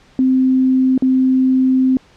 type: tone with dropouts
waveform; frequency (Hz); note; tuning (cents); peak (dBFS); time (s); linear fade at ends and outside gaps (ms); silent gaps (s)
sine; 260; C4; -11; -10; 0.19-1.97; 1; 0.978-1.023
effects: pink hiss -49 dBFS RMS until 2.16 s + low-pass 5000 Hz 12 dB/octave